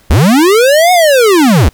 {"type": "linear two-way sweep", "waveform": "square", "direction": "up then down", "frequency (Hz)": [54.2, 739, 54.2], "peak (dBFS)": -5, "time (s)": [0.1, 1.69], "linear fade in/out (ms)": 5, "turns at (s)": 0.92, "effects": ["pink hiss -47 dBFS RMS until 1.73 s"]}